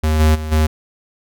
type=tone with level steps; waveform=square; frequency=77.78 Hz; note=D#2; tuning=in tune; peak=-14 / -10 / -23 / -12 dBFS; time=0.03-0.67 s; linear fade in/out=10 ms; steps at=0.19 / 0.34 / 0.51 s; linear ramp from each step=20 ms; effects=none